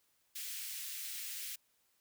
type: high-pass noise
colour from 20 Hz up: white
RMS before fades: -43 dBFS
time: 0.35-1.56 s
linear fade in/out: 10 ms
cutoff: 1900 Hz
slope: 24 dB/octave
effects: white hiss -75 dBFS RMS until 2 s